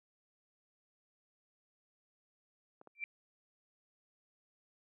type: clicks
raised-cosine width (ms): 1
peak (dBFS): -39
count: 2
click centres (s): 2.814 / 2.873
type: tone with exponential growth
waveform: sine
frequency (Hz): 2349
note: D7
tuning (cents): 0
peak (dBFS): -32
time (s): 2.95-3.04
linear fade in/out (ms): 1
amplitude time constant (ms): 18
effects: high-pass 300 Hz 12 dB/octave